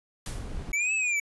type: noise with exponential decay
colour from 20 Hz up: white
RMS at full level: -37 dBFS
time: 0.26-0.62 s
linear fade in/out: 2 ms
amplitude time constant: 77 ms
type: noise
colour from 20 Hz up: brown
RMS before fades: -35 dBFS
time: 0.27-0.72 s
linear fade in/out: 2 ms
type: linear two-way sweep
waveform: square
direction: up then down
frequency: 2257 to 2637 to 2266 Hz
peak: -25 dBFS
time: 0.73-1.2 s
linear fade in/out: 5 ms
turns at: 0.94 s
effects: resampled to 24000 Hz